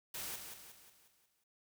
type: noise with echo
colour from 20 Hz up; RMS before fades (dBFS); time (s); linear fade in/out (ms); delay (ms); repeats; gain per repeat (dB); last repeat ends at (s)
white; -43; 0.14-0.36; 5; 180; 6; -6; 1.44
effects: none